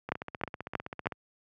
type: two click trains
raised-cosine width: 0.5 ms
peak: -22 / -13 dBFS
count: 17 / 4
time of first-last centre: 0.09-1.122 / 0.12-1.069 s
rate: 15.5 / 3.16 Hz
effects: high-pass 80 Hz 12 dB/octave